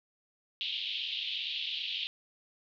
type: band-pass noise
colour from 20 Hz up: pink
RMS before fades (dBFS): -36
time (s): 0.61-2.07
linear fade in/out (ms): 0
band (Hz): 2800 to 3800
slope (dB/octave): 48
effects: none